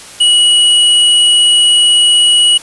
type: tone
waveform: square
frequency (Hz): 2921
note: F#7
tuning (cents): -23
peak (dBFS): -6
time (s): 0.2-2.58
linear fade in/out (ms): 10
effects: white hiss -32 dBFS RMS until 2.62 s + resampled to 24000 Hz